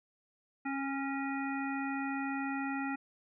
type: harmonic tone with a mistuned harmonic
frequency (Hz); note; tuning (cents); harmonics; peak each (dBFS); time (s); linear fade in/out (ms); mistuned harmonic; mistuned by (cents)
273.4; C#4; -24; 1 / 3 / 5 / 7 / 9; -35 / -40 / -42 / -43 / -45; 0.65-2.96; 10; 5; +21
effects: none